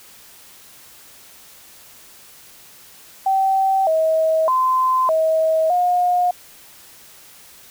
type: tone with pitch steps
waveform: sine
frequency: 772 / 639 / 1031 / 639 / 716 Hz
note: G5 / D#5 / C6 / D#5 / F5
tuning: -27 / +46 / -26 / +46 / +43 cents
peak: -14 dBFS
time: 3.26-6.31 s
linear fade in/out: 5 ms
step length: 610 ms
effects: white hiss -45 dBFS RMS until 7.7 s